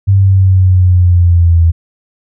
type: linear sweep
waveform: sine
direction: down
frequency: 98.6 to 82.5 Hz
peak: -4 dBFS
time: 0.07-1.72 s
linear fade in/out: 20 ms
effects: none